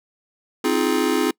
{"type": "chord", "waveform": "square", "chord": "F minor seventh", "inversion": "second", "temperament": "just", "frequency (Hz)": [261.9, 314.3, 349.2, 419.1], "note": ["C4", "Eb4", "F4", "Ab4"], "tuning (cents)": [2, 18, 0, 16], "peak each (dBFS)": -24, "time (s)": [0.64, 1.31], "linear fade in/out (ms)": 5, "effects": ["noise-tail reverb RT60 0.1 s tail -25 dB re dry"]}